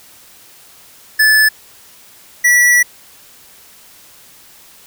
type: tone pair in turn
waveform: square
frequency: 1736 / 1948.6 Hz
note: A6 / B6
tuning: -24 / -24 cents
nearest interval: major second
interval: 200 cents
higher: second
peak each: -8 dBFS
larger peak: neither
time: 1.19-1.49 / 2.44-2.83 s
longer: second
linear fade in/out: 10 ms
effects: white hiss -43 dBFS RMS until 4.86 s